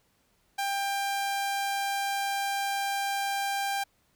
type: tone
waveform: sawtooth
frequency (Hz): 794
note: G5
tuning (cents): +22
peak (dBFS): -24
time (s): 0.58-3.84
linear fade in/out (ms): 10
effects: pink hiss -69 dBFS RMS until 4.15 s